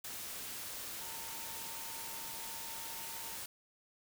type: tone in noise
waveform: sine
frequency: 910 Hz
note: A#5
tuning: 42 cents flat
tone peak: -52 dBFS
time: 1.01-3.37 s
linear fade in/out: 5 ms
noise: white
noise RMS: -44 dBFS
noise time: 0.04-3.46 s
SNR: -11 dB
effects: none